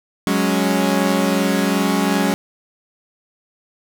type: chord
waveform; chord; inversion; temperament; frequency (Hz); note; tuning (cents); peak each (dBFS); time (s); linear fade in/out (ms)
sawtooth; F# suspended second; none; equal; 185 / 207.7 / 277.2; F#3 / G#3 / C#4; 0 / 0 / 0; -16; 0.27-2.34; 0
effects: none